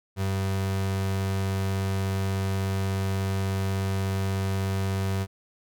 35% pulse tone, 96.5 Hz, G2, 27 cents flat, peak -23 dBFS, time 0.16-5.27 s, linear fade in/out 50 ms, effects none

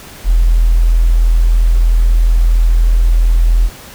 sine tone, 41.52 Hz, E1, 13 cents sharp, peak -6 dBFS, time 0.24-3.7 s, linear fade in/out 50 ms, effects pink hiss -34 dBFS RMS until 3.94 s

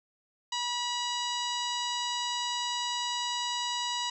harmonic tone, 970 Hz, B5, 31 cents flat, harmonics 1 / 2 / 3 / 4 / 5 / 6 / 7 / 8, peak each -34 / -41 / -36 / -36 / -40 / -45 / -44 / -45 dBFS, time 0.52-4.1 s, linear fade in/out 5 ms, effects 11-bit

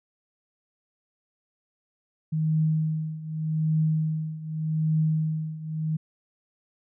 sine tone with tremolo, 157 Hz, D#3, 16 cents sharp, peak -19 dBFS, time 2.32-5.97 s, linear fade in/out 10 ms, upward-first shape triangle, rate 0.84 Hz, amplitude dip 85%, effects none

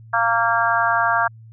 harmonic tone, 230.9 Hz, A#3, 16 cents flat, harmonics 3 / 4 / 5 / 6 / 7, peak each -22 / -22 / -22 / -22 / -22 dBFS, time 0.13-1.28 s, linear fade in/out 10 ms, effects added 112 Hz sine -40 dBFS peak until 1.52 s

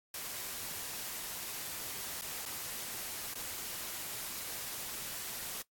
white noise with dropouts, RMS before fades -41 dBFS, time 0.14-5.62 s, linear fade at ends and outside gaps 2 ms, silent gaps 2.212-2.219 / 2.454-2.46 / 3.338-3.354 s, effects noise-tail reverb RT60 0.1 s tail -19 dB re dry + AAC 64 kbps

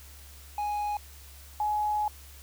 triangle / sine tone pair in turn, 830.6 / 841.7 Hz, G#5 / G#5, 0 / +23 cents, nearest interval unison, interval 23 cents, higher second, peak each -26 / -25 dBFS, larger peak second, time 0.58-0.97 / 1.6-2.08 s, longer second, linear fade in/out 2 ms, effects added 70 Hz sine -48 dBFS peak until 2.42 s + white hiss -52 dBFS RMS until 2.42 s

